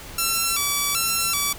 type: tone with vibrato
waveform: 5% pulse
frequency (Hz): 1244.5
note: D#6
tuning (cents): 0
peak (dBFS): -9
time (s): 0.18-1.53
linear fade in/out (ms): 5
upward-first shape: square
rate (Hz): 1.3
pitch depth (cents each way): 140
effects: pink hiss -39 dBFS RMS until 1.58 s